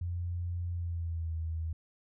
sine tone with pitch glide, 87.31 to 80.99 Hz, F2 to E2, 0 to -30 cents, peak -32 dBFS, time 0.01-1.73 s, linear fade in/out 5 ms, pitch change -130 cents, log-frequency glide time 0.71-1.34 s, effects none

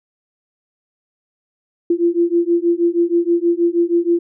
sine beating tone pair, 339.7 / 346 Hz, F4 / F4, -48 / -16 cents, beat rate 6.3 Hz, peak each -16 dBFS, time 1.9-4.19 s, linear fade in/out 5 ms, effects none

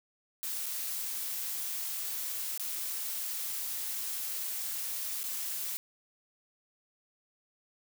blue noise with dropouts, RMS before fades -36 dBFS, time 0.43-5.77 s, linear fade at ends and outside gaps 0 ms, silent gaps 0.659-0.664 / 2.576-2.597 / 5.232-5.239 s, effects none

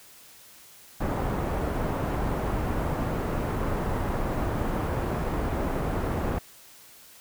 pink low-pass noise, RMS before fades -28 dBFS, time 1-6.39 s, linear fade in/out 10 ms, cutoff 1100 Hz, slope 12 dB/octave, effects white hiss -51 dBFS RMS until 7.2 s

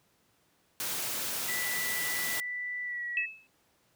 white noise, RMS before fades -34 dBFS, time 0.8-2.4 s, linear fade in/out 0 ms
sine tone with pitch glide, 1975.5 to 1927 Hz, B6 to B6, 0 to -43 cents, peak -33 dBFS, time 1.48-3.26 s, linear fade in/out 10 ms, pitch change -43 cents, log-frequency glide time 2.83-3.03 s
sine tone with exponential decay, 2603 Hz, E7, 22 cents flat, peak -24 dBFS, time 3.17-3.47 s, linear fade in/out 1 ms, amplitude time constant 65 ms
effects pink hiss -69 dBFS RMS until 3.95 s + high-pass 100 Hz 12 dB/octave

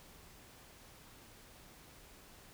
silence, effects pink hiss -58 dBFS RMS until 2.53 s

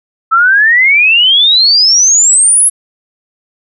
sine exponential sweep, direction up, 1300 to 10950 Hz, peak -4 dBFS, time 0.31-2.7 s, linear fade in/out 20 ms, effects none

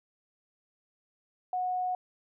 sine tone, 732 Hz, F#5, 19 cents flat, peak -28 dBFS, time 1.53-1.95 s, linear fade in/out 2 ms, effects none

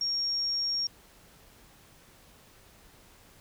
sine tone, 5560 Hz, F8, 9 cents flat, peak -27 dBFS, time 0.01-0.87 s, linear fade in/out 2 ms, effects pink hiss -57 dBFS RMS until 3.4 s

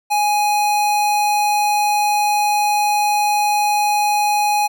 square tone, 832 Hz, G#5, 3 cents sharp, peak -15 dBFS, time 0.1-4.68 s, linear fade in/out 20 ms, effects none

